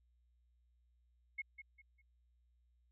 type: tone with echo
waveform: sine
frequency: 2171 Hz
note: C#7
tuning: 37 cents flat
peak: -38 dBFS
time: 1.38-1.42 s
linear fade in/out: 10 ms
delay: 200 ms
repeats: 3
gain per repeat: -10 dB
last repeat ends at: 2.02 s
effects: added 60 Hz sine -70 dBFS peak until 2.91 s